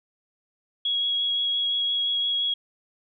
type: tone with vibrato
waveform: sine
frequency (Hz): 3322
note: G#7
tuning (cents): 0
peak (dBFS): -22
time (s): 0.85-2.54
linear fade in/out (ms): 5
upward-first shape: sine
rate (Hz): 5.8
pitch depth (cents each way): 10
effects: none